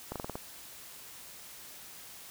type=slowing click train; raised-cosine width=1 ms; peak=-22 dBFS; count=6; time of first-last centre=0.12-0.355 s; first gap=37 ms; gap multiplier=1.12; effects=white hiss -49 dBFS RMS until 2.3 s